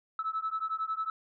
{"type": "beating tone pair", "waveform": "sine", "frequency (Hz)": [1300, 1311], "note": ["E6", "E6"], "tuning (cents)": [-24, -10], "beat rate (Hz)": 11, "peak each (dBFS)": [-33, -33], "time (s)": [0.19, 1.1], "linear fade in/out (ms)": 2, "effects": ["tanh soft clip ceiling -24 dBFS"]}